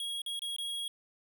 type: tone with dropouts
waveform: square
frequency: 3304 Hz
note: G#7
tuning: 10 cents flat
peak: -35 dBFS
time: 0-0.88 s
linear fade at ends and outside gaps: 2 ms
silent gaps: 0.218-0.262 / 0.393-0.419 / 0.564-0.584 s
effects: none